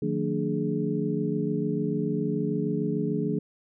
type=tone cluster; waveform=sine; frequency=153.5 / 180.3 / 226.4 / 293.9 / 420.1 Hz; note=D#3 / F#3 / A3 / D4 / G#4; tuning=-23 / -45 / +50 / +1 / +20 cents; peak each=-31 dBFS; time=0.02-3.39 s; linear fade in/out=5 ms; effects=none